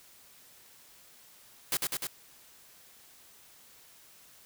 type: noise with echo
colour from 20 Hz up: white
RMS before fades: -29 dBFS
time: 1.72-1.77 s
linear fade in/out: 2 ms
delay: 100 ms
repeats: 3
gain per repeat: -2 dB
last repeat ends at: 2.07 s
effects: white hiss -57 dBFS RMS until 4.45 s